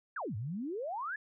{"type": "exponential two-way sweep", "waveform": "sine", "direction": "down then up", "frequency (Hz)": [1763, 97.9, 1763], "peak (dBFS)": -35, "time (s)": [0.16, 1.16], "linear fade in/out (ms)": 5, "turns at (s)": 0.36, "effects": []}